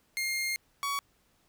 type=tone pair in turn; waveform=sawtooth; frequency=2124 / 1125.1 Hz; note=C7 / C#6; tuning=+25 / +25 cents; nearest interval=major seventh; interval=1100 cents; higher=first; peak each=-26 dBFS; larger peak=neither; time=0.17-0.56 / 0.83-0.99 s; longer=first; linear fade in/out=0 ms; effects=pink hiss -69 dBFS RMS until 1.48 s